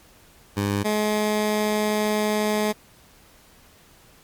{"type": "tone pair in turn", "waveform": "15% pulse", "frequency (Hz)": [101.1, 212.1], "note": ["G#2", "G#3"], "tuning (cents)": [-46, 37], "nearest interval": "octave + minor second", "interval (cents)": 1283, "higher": "second", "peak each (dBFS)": [-15, -14], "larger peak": "second", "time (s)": [[0.56, 0.84], [0.84, 2.73]], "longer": "second", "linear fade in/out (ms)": 20, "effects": ["pink hiss -53 dBFS RMS until 4.23 s", "MP3 96 kbps"]}